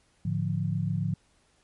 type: tone cluster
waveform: sine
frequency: 107.5 / 147.1 / 174.3 Hz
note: A2 / D3 / F3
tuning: -40 / +3 / -3 cents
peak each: -30 dBFS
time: 0.25-1.14 s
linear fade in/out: 5 ms
effects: pink hiss -66 dBFS RMS until 1.63 s + MP3 48 kbps